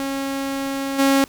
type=tone with level steps; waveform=sawtooth; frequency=273.3 Hz; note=C#4; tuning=24 cents flat; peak=-19 / -10 dBFS; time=0-1.24 s; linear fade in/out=0 ms; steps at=0.98 s; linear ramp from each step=20 ms; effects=pink hiss -46 dBFS RMS until 1.28 s